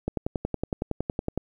click train, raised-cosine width 2 ms, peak -13 dBFS, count 15, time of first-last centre 0.08-1.376 s, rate 10.8 Hz, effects 9-bit

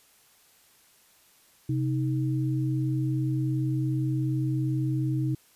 sine tone pair together, 130.81 / 313.5 Hz, C3 / D#4, 0 / +13 cents, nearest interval octave + minor third, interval 1513 cents, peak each -25 / -30 dBFS, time 1.69-5.35 s, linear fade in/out 5 ms, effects white hiss -60 dBFS RMS until 5.55 s + resampled to 32000 Hz

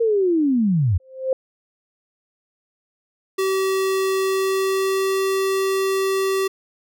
sine linear sweep, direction down, 470.1 to 78.8 Hz, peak -15 dBFS, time 0-0.98 s, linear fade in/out 10 ms
sine tone with exponential growth, 524 Hz, C5, 2 cents sharp, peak -14 dBFS, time 1-1.33 s, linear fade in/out 2 ms, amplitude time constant 71 ms
square tone with pitch glide, 383.2 to 385.6 Hz, G4 to G4, -39 to -28 cents, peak -19 dBFS, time 3.38-6.48 s, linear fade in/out 10 ms, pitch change +11 cents, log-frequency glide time 4.17-5.23 s
effects none

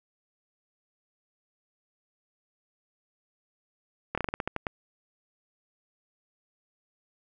slowing click train, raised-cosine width 0.5 ms, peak -14 dBFS, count 10, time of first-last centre 4.15-4.668 s, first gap 26 ms, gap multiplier 1.19, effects none

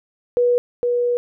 sine tone pair in turn, 486.6 / 484.6 Hz, B4 / B4, -26 / -33 cents, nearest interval unison, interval 7 cents, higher first, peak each -13 / -16 dBFS, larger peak first, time 0.37-0.58 / 0.83-1.17 s, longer second, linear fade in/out 0 ms, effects none

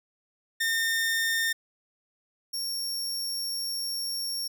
sawtooth tone pair in turn, 1819 / 5513 Hz, A#6 / F8, -43 / -23 cents, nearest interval octave + perfect fifth, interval 1920 cents, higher second, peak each -21 / -27 dBFS, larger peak first, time 0.6-1.53 / 2.53-4.48 s, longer second, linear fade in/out 10 ms, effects none

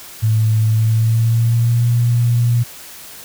sine tone with pitch glide, 110 to 119.26 Hz, A2 to A#2, 0 to +40 cents, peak -11 dBFS, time 0.22-2.64 s, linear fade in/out 20 ms, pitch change +140 cents, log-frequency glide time 0.71-1.88 s, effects white hiss -36 dBFS RMS until 3.24 s

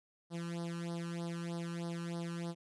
sawtooth tone with flanger, 170 Hz, F3, 46 cents flat, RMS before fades -40 dBFS, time 0.3-2.55 s, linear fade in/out 50 ms, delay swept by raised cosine 0.2 to 0.73 ms, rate 3.2 Hz, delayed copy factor +1, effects resampled to 24000 Hz

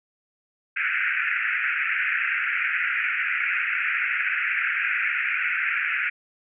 pink band-pass noise, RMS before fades -25 dBFS, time 0.76-6.1 s, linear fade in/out 10 ms, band 1400 to 2600 Hz, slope 96 dB/octave, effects none

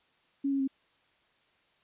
sine tone with pitch steps, 277.4 / 274.3 / 268.8 Hz, C#4 / C#4 / C4, +1 / -18 / +47 cents, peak -26 dBFS, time 0.44-0.677 s, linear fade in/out 10 ms, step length 79 ms, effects white hiss -68 dBFS RMS until 1.83 s + resampled to 8000 Hz

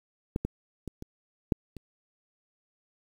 clicks, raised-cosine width 3 ms, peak -15 / -16 / -23 / -26 / -10 / -29 dBFS, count 6, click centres 0.361 / 0.45 / 0.877 / 1.024 / 1.522 / 1.767 s, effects 8-bit

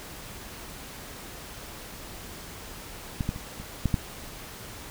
clicks, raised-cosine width 5 ms, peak -15 / -14 / -25 / -27 / -11 / -10 dBFS, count 6, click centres 3.208 / 3.291 / 3.361 / 3.6 / 3.857 / 3.942 s, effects pink hiss -42 dBFS RMS until 4.9 s

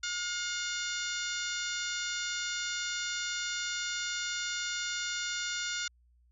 harmonic tone with a mistuned harmonic, 714 Hz, F5, 38 cents sharp, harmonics 2 / 3 / 4 / 5 / 6 / 7 / 8 / 9 / 10, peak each -37 / -42 / -43 / -40 / -43 / -45 / -41 / -47 / -43 dBFS, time 0.03-5.88 s, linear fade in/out 5 ms, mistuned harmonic 7, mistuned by -45 cents, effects added 60 Hz sine -62 dBFS peak until 6.31 s

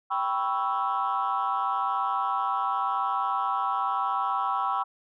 sine chord, C# half-diminished seventh, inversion second, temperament equal, 784 / 987.8 / 1108.7 / 1318.5 Hz, G5 / B5 / C#6 / E6, 0 / 0 / 0 / 0 cents, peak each -29 dBFS, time 0.1-4.84 s, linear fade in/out 20 ms, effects tanh soft clip ceiling -18 dBFS

